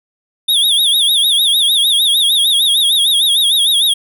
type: tone with vibrato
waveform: square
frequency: 3520 Hz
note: A7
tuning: in tune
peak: -10 dBFS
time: 0.48-3.94 s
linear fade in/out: 10 ms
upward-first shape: sine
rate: 6.6 Hz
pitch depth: 140 cents each way
effects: none